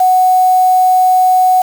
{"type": "tone with quantisation", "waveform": "sine", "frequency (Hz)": 740, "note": "F#5", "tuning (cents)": 0, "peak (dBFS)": -6, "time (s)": [0, 1.62], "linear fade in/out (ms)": 5, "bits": 4, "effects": []}